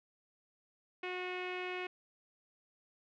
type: tone with low-pass filter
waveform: sawtooth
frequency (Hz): 364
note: F#4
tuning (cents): -28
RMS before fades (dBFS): -40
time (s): 1.03-1.87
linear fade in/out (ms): 5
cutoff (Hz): 2500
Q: 4.3
effects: none